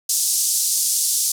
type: band-pass noise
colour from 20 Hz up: white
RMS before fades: -20 dBFS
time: 0.09-1.32 s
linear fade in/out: 5 ms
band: 5000 to 11000 Hz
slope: 24 dB/octave
effects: none

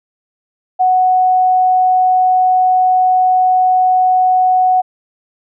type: tone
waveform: sine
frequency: 740 Hz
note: F#5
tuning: in tune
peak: -8 dBFS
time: 0.79-4.82 s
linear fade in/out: 20 ms
effects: none

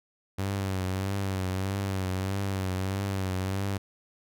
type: tone with vibrato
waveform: sawtooth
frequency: 95.9 Hz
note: G2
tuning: 37 cents flat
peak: -24 dBFS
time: 0.38-3.78 s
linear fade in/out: 10 ms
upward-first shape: triangle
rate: 1.6 Hz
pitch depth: 65 cents each way
effects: none

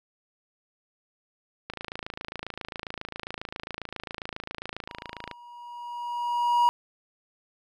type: click train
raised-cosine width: 0.3 ms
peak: -18 dBFS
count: 100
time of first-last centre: 1.7-5.313 s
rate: 27.4 Hz
type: tone with exponential growth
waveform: triangle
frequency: 958 Hz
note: A#5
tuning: 47 cents sharp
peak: -15 dBFS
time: 4.89-6.69 s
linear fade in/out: 0 ms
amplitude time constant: 390 ms
effects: none

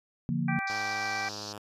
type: chord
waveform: sine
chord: Bb major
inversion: first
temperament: just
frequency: 145.68 / 174.81 / 233.1 Hz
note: D3 / F3 / Bb3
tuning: -14 / +2 / 0 cents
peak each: -31 dBFS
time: 0.29-0.59 s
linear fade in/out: 0 ms
type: harmonic tone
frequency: 390.3 Hz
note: G4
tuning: 8 cents flat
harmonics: 2 / 3 / 4 / 5 / 6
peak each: -35 / -40 / -35 / -39 / -36 dBFS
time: 0.48-1.29 s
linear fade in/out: 5 ms
type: band-pass noise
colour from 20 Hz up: pink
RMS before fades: -42 dBFS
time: 0.67-1.53 s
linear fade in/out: 5 ms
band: 4300 to 5700 Hz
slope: 48 dB/octave
type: tone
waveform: 5% pulse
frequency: 103.83 Hz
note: G#2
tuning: in tune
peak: -29 dBFS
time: 0.7-1.58 s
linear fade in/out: 0 ms
effects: resampled to 32000 Hz

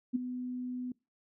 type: tone with ADSR envelope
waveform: sine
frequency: 250 Hz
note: B3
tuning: 21 cents sharp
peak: -24 dBFS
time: 0.13-0.92 s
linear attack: 25 ms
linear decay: 12 ms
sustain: -11 dB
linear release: 3 ms
effects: noise-tail reverb RT60 0.3 s tail -26 dB re dry

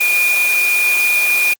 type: tone in noise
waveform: sine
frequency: 2434 Hz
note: D#7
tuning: 39 cents flat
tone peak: -12 dBFS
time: 0-1.54 s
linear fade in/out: 10 ms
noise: white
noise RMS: -21 dBFS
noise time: 0-1.54 s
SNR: +6 dB
effects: high-pass 400 Hz 12 dB/octave + Opus 24 kbps

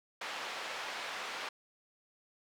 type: band-pass noise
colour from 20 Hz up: pink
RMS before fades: -41 dBFS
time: 0.21-1.49 s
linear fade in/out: 5 ms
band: 770 to 3800 Hz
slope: 12 dB/octave
effects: none

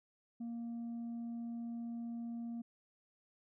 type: tone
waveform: sine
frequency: 233.8 Hz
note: A#3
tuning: 5 cents sharp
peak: -37 dBFS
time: 0.4-2.62 s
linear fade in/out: 10 ms
effects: tanh soft clip ceiling -39 dBFS

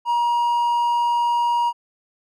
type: tone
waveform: triangle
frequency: 951 Hz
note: A#5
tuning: 34 cents sharp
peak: -15 dBFS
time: 0.05-1.73 s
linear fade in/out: 50 ms
effects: none

